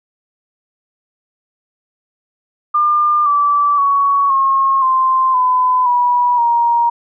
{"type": "tone with pitch steps", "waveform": "sine", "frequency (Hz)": [1200, 1159.1, 1119.6, 1081.5, 1044.7, 1009.1, 974.7, 941.5], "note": ["D6", "D6", "C#6", "C#6", "C6", "B5", "B5", "A#5"], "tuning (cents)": [37, -23, 17, -43, -3, 37, -23, 17], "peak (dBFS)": -10, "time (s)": [2.74, 6.9], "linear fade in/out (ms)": 10, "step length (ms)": 520, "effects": []}